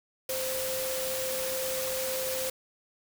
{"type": "tone in noise", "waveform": "sine", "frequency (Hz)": 521, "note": "C5", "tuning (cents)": -7, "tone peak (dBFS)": -32, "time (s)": [0.29, 2.5], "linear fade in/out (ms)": 5, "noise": "white", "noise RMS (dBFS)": -34, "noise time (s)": [0.29, 2.5], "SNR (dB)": -1, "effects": []}